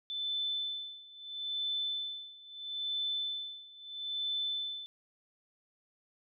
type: tone with tremolo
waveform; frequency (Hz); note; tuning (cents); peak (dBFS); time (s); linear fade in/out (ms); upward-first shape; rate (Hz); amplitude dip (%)
sine; 3520; A7; 0; -31; 0.1-4.86; 0; sine; 0.76; 90
effects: none